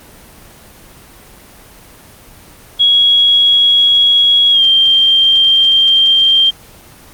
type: tone with pitch glide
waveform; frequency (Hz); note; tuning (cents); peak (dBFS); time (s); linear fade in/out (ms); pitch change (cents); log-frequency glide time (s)
sine; 3322 to 3172; G#7 to G7; 0 to +20; -6; 2.79-6.51; 20; -80; 4.51-4.63
effects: pink hiss -39 dBFS RMS until 7.13 s + Opus 24 kbps